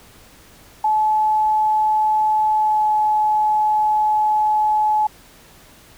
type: tone with pitch glide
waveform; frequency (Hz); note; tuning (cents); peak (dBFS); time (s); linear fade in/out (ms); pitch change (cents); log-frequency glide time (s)
sine; 860 to 853.6; A5 to G#5; -40 to +47; -14; 0.84-5.07; 5; -13; 2.55-2.87
effects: pink hiss -47 dBFS RMS until 5.97 s